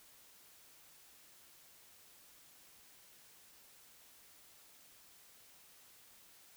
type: silence
effects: white hiss -62 dBFS RMS until 6.56 s